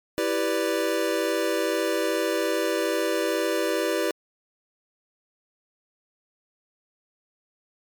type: chord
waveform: square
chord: E minor seventh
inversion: none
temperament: equal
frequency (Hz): 329.6 / 392 / 493.9 / 587.3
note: E4 / G4 / B4 / D5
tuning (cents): 0 / 0 / 0 / 0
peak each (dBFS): -29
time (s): 0.18-4.11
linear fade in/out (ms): 0
effects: MP3 96 kbps